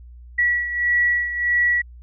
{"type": "beating tone pair", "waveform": "sine", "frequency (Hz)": [1936, 1937.6], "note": ["B6", "B6"], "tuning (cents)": [-35, -34], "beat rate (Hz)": 1.6, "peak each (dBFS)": [-18, -24], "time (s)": [0.38, 1.82], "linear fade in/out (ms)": 10, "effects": ["added 60 Hz sine -39 dBFS peak until 2.02 s"]}